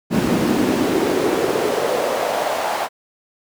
brown noise with high-pass filter sweep, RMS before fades -19 dBFS, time 0.1-2.89 s, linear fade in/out 50 ms, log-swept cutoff 220 to 780 Hz, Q 2.6, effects none

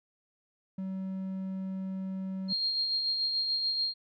triangle tone, 190 Hz, F#3, 46 cents sharp, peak -31 dBFS, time 0.78-2.53 s, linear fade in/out 5 ms
sine tone with tremolo, 4224 Hz, C8, 16 cents sharp, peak -26 dBFS, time 2.48-3.94 s, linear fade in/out 50 ms, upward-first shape sine, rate 6.9 Hz, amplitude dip 35%
effects none

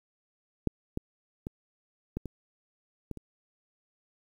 clicks, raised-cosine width 3 ms, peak -13 / -18 / -22 / -19 / -24 / -23 / -29 dBFS, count 7, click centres 0.673 / 0.974 / 1.469 / 2.17 / 2.257 / 3.113 / 3.173 s, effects 9-bit

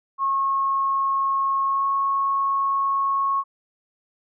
sine tone with pitch glide, 1089 to 1097.8 Hz, C#6 to C#6, -31 to -17 cents, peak -19 dBFS, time 0.18-3.44 s, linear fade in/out 50 ms, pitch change +14 cents, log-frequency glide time 1.65-1.86 s, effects none

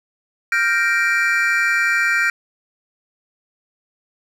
triangle chord, G minor seventh, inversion third, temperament equal, 1396.9 / 1568 / 1864.7 / 2349 Hz, F6 / G6 / Bb6 / D7, 0 / 0 / 0 / 0 cents, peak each -19 dBFS, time 0.52-2.3 s, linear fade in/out 2 ms, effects none

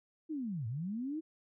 sine linear two-way sweep, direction down then up, 327.9 to 105.4 to 327.9 Hz, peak -35 dBFS, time 0.29-1.21 s, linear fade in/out 20 ms, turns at 0.67 s, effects none

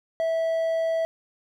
triangle tone, 654 Hz, E5, 14 cents flat, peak -20 dBFS, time 0.2-1.05 s, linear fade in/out 0 ms, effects none

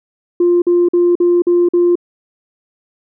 sine tone bursts, 349.8 Hz, F4, 3 cents sharp, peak -7 dBFS, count 6, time 0.4-1.955 s, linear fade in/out 5 ms, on 220 ms, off 47 ms, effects tanh soft clip ceiling -5 dBFS

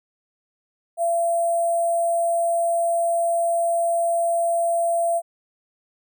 sine tone with sample-and-hold, 680 Hz, F5, 46 cents flat, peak -18 dBFS, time 0.97-5.22 s, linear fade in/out 50 ms, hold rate 8820 Hz, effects none

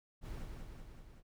brown noise with echo, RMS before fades -43 dBFS, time 0.21-0.47 s, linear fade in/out 50 ms, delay 190 ms, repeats 4, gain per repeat -3 dB, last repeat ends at 1.23 s, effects none

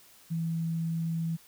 sine tone, 164.5 Hz, E3, 3 cents flat, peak -28 dBFS, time 0.3-1.37 s, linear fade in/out 20 ms, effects white hiss -57 dBFS RMS until 1.47 s

